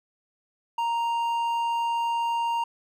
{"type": "tone with hard clipping", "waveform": "triangle", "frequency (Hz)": 932, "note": "A#5", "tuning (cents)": -1, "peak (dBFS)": -25, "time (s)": [0.78, 2.64], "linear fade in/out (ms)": 5, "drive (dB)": 9, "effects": []}